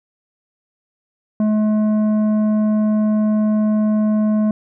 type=tone with tanh clipping; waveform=triangle; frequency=213.7 Hz; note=G#3; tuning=50 cents sharp; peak=-15 dBFS; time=1.4-4.51 s; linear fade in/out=2 ms; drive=13 dB; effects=none